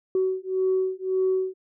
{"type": "beating tone pair", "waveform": "sine", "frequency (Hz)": [374.9, 376.7], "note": ["F#4", "F#4"], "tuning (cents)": [23, 31], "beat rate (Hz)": 1.8, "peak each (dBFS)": -24, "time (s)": [0.15, 1.54], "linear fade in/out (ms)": 2, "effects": ["tanh soft clip ceiling -15 dBFS"]}